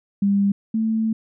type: tone pair in turn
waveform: sine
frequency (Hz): 199.8 / 221.7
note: G3 / A3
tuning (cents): +33 / +13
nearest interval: major second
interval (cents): 180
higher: second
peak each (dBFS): -15 / -18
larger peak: first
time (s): 0.22-0.52 / 0.74-1.13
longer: second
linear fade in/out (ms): 5
effects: none